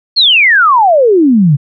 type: exponential sweep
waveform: sine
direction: down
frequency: 4424 to 133.2 Hz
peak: -4 dBFS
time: 0.16-1.57 s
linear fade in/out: 20 ms
effects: none